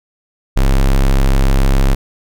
square tone, 33.56 Hz, C1, 45 cents sharp, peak -9 dBFS, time 0.56-1.95 s, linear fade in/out 10 ms, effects none

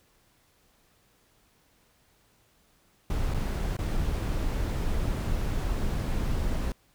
brown noise with dropouts, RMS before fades -28 dBFS, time 3.1-6.72 s, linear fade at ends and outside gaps 2 ms, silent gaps 3.339-3.344 / 3.768-3.788 s, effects pink hiss -65 dBFS RMS until 6.94 s

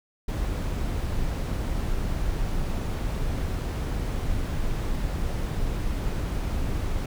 brown noise, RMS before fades -27 dBFS, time 0.28-7.06 s, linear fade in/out 5 ms, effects none

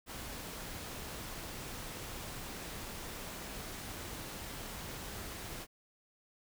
pink noise, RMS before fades -44 dBFS, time 0.06-5.67 s, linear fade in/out 50 ms, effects none

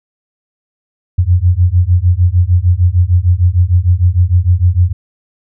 sine beating tone pair, 86 / 92.6 Hz, F2 / F#2, -26 / +2 cents, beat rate 6.6 Hz, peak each -10 dBFS, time 1.18-4.93 s, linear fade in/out 10 ms, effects none

